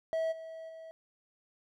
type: tone with level steps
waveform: triangle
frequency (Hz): 648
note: E5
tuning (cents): -30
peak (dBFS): -27 / -40 / -43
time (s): 0.13-0.91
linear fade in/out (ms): 0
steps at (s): 0.31 / 0.68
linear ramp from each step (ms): 20
effects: none